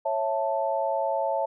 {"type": "chord", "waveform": "sine", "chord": "A major", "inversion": "first", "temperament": "just", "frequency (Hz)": [550, 660, 880], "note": ["C#5", "E5", "A5"], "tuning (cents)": [-14, 2, 0], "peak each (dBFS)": -28, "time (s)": [0.05, 1.46], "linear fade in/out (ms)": 10, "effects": []}